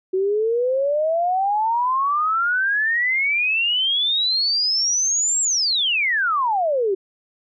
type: exponential two-way sweep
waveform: sine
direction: up then down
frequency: 370 to 7680 to 370 Hz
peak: -17 dBFS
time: 0.13-6.95 s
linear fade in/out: 10 ms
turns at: 5.41 s
effects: none